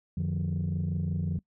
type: tone cluster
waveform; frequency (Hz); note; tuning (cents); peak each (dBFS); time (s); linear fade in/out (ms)
sine; 90.5 / 152 / 177.3; F#2 / D#3 / F3; -38 / -40 / +26; -30; 0.17-1.39; 5
effects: noise-tail reverb RT60 0.1 s tail -23 dB re dry + tanh soft clip ceiling -23 dBFS